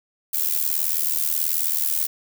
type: noise with amplitude modulation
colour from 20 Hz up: violet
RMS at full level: -19 dBFS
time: 0.33-2.07 s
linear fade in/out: 10 ms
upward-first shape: sine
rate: 78.5 Hz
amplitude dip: 85%
effects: none